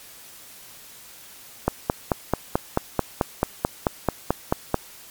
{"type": "click train", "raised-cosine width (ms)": 1, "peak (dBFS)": -4, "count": 15, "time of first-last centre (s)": [1.68, 4.743], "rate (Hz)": 4.57, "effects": ["white hiss -45 dBFS RMS until 5.1 s", "MP3 96 kbps"]}